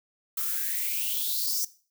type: noise with high-pass filter sweep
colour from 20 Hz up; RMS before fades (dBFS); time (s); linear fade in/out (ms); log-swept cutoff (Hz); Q
violet; -29; 0.37-1.65; 5; 1200 to 5800; 6.8
effects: noise-tail reverb RT60 0.4 s tail -18 dB re dry